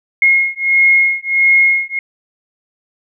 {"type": "beating tone pair", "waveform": "sine", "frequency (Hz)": [2154, 2155.5], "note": ["C7", "C#7"], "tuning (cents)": [50, -49], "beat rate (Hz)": 1.5, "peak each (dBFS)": -12, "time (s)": [0.22, 1.99], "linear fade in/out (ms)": 2, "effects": []}